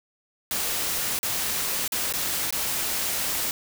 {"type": "noise with dropouts", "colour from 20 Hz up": "white", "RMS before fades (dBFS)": -27, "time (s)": [0.51, 3.51], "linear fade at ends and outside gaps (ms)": 1, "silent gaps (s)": [[1.19, 1.23], [1.878, 1.921], [2.125, 2.137], [2.507, 2.525]], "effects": []}